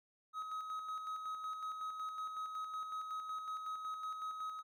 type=tone with tremolo; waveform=triangle; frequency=1270 Hz; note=D#6; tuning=35 cents sharp; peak=-37 dBFS; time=0.33-4.63 s; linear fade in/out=50 ms; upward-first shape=square; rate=5.4 Hz; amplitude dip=40%; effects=none